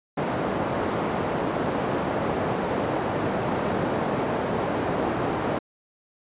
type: band-pass noise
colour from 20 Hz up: white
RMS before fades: -26 dBFS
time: 0.17-5.59 s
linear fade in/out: 10 ms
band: 110 to 710 Hz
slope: 12 dB/octave
effects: resampled to 8000 Hz